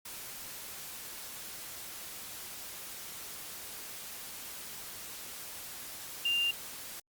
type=tone in noise; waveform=sine; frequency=2794 Hz; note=F7; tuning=in tune; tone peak=-27 dBFS; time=6.25-6.51 s; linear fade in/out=5 ms; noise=white; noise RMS=-44 dBFS; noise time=0.05-7 s; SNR=+14 dB; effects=Opus 48 kbps